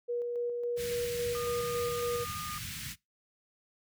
sine tone with tremolo, 480 Hz, B4, 49 cents flat, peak -30 dBFS, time 0.08-2.25 s, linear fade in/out 20 ms, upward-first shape square, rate 3.6 Hz, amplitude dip 25%
pink band-stop noise, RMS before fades -39 dBFS, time 0.76-2.96 s, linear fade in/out 50 ms, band 190 to 1700 Hz, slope 24 dB/octave
sine tone, 1219 Hz, D#6, 36 cents flat, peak -39 dBFS, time 1.35-2.58 s, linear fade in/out 0 ms
effects noise-tail reverb RT60 0.2 s tail -22 dB re dry + high-pass 80 Hz 12 dB/octave

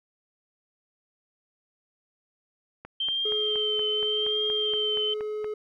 click train, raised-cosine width 0.5 ms, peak -25 dBFS, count 12, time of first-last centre 2.85-5.444 s, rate 4.24 Hz
sine tone with vibrato, 3136 Hz, G7, in tune, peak -25 dBFS, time 3-5.14 s, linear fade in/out 5 ms, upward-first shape triangle, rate 0.86 Hz, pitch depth 44 cents each way
triangle tone, 425.4 Hz, G#4, 42 cents sharp, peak -27 dBFS, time 3.25-5.54 s, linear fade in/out 5 ms
effects none

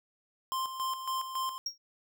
square tone with tremolo, 1048 Hz, C6, 2 cents sharp, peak -31 dBFS, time 0.52-1.58 s, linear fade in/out 0 ms, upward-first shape square, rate 3.6 Hz, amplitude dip 60%
triangle tone with exponential decay, 5588 Hz, F8, in tune, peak -27 dBFS, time 1.66-1.78 s, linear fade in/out 5 ms, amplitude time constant 24 ms
effects none

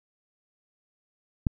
click, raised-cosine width 5 ms, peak -11 dBFS, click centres 1.468 s, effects none

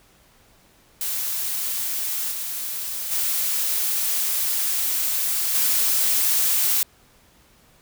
blue noise with level steps, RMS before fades -26 / -29 / -23 / -20 dBFS, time 1.01-6.83 s, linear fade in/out 2 ms, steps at 2.31 / 3.11 / 5.54 s, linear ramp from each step 10 ms, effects pink hiss -56 dBFS RMS until 7.81 s

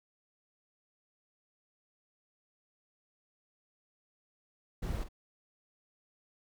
brown noise with echo, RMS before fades -35 dBFS, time 4.82-5.04 s, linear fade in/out 10 ms, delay 47 ms, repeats 1, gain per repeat -11 dB, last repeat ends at 5.087 s, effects none

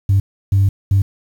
sine tone bursts at uneven times, 98 Hz, G2, in tune, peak -8 dBFS, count 3, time 0.09-0.2 / 0.52-0.69 / 0.91-1.02 s, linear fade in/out 5 ms, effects tanh soft clip ceiling -7 dBFS + 7-bit

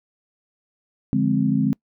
sine chord, D half-diminished seventh, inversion none, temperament equal, 146.83 / 174.61 / 207.7 / 261.6 Hz, D3 / F3 / Ab3 / C4, 0 / 0 / 0 / 0 cents, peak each -23 / -27 / -21 / -21 dBFS, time 1.13-1.73 s, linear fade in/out 0 ms, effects noise-tail reverb RT60 0.1 s tail -25 dB re dry

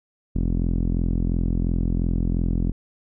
sawtooth tone with low-pass filter, 42.87 Hz, F1, 31 cents flat, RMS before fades -22 dBFS, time 0.35-2.72 s, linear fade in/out 10 ms, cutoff 250 Hz, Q 2, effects none

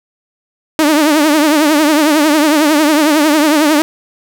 sawtooth tone with vibrato, 302.7 Hz, D#4, 48 cents flat, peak -4 dBFS, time 0.79-3.82 s, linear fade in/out 0 ms, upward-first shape triangle, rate 11 Hz, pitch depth 120 cents each way, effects none

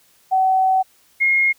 sine tone pair in turn, 757 / 2147 Hz, F#5 / C7, +39 / +44 cents, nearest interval octave + tritone, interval 1805 cents, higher second, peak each -13 dBFS, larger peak neither, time 0.31-0.83 / 1.2-1.53 s, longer first, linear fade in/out 20 ms, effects white hiss -56 dBFS RMS until 1.58 s

